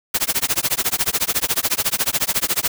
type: noise with tremolo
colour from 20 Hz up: white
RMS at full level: -17 dBFS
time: 0.14-2.68 s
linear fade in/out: 5 ms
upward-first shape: sine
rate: 14 Hz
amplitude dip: 100%
effects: none